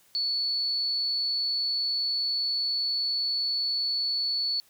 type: tone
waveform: sine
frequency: 4435 Hz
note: C#8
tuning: in tune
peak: -25 dBFS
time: 0.15-4.6 s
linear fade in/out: 0 ms
effects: white hiss -61 dBFS RMS until 4.69 s